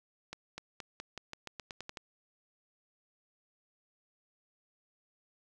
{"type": "accelerating click train", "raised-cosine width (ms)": 0.2, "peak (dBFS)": -24, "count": 12, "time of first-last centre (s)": [0.33, 1.972], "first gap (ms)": 250, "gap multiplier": 0.89, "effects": []}